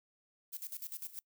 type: noise with tremolo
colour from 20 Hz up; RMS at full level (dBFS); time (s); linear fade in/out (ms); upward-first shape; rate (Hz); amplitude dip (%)
violet; -42; 0.52-1.12; 20; square; 10; 80
type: noise with exponential growth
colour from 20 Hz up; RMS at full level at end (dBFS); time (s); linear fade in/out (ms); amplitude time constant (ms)
violet; -40; 1.02-1.19; 1; 35
effects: noise-tail reverb RT60 0.1 s tail -25 dB re dry